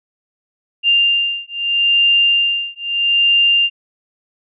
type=beating tone pair; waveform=sine; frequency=2794 / 2794.78 Hz; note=F7 / F7; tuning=0 / +1 cents; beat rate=0.78 Hz; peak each=-15 dBFS; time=0.83-3.7 s; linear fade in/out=50 ms; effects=none